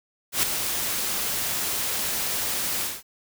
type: noise with ADSR envelope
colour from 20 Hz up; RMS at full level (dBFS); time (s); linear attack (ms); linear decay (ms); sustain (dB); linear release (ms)
white; -20; 0.32-3.03; 110; 3; -7; 210
effects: none